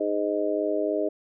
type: harmonic tone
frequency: 103.3 Hz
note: G#2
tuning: 9 cents flat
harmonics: 3 / 4 / 5 / 6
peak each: -29 / -28 / -32 / -27 dBFS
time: 0-1.09 s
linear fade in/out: 10 ms
effects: none